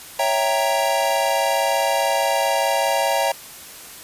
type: chord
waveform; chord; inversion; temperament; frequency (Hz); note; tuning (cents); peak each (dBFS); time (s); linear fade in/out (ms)
square; C# diminished seventh; none; equal; 554.4 / 659.3 / 784 / 932.3; C#5 / E5 / G5 / Bb5; 0 / 0 / 0 / 0; -24; 0.19-3.32; 5
effects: white hiss -39 dBFS RMS until 4.03 s + resampled to 32000 Hz